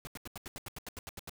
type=noise bursts; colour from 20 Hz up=pink; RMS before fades=-43 dBFS; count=13; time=0.05-1.295 s; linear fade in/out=0 ms; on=21 ms; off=81 ms; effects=none